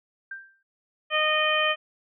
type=tone with exponential decay; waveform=sine; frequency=1576 Hz; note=G6; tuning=9 cents sharp; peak=-31 dBFS; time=0.31-0.63 s; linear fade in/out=5 ms; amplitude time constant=68 ms
type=harmonic tone; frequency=616 Hz; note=D#5; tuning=17 cents flat; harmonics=1 / 2 / 3 / 4 / 5; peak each=-27 / -27 / -27 / -27 / -27 dBFS; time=1.1-1.76 s; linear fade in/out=50 ms
effects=none